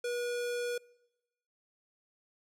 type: tone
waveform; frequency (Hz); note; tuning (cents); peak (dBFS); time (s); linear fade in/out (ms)
square; 483.4; B4; -37; -33; 0.04-0.78; 5
effects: noise-tail reverb RT60 1.0 s tail -25 dB re dry + low-pass 12000 Hz 12 dB/octave